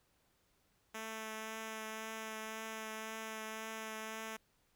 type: tone with vibrato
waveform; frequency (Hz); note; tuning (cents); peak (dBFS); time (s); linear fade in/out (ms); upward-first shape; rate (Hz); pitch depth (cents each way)
5% pulse; 220; A3; 0; -31; 0.94-4.37; 10; triangle; 1.9; 14
effects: pink hiss -75 dBFS RMS until 4.75 s